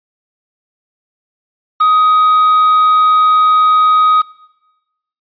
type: tone with quantisation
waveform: triangle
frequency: 1254 Hz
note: D#6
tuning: 13 cents sharp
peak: -5 dBFS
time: 1.8-4.22 s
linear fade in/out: 10 ms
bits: 5
effects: noise-tail reverb RT60 1.0 s tail -21 dB re dry + resampled to 11025 Hz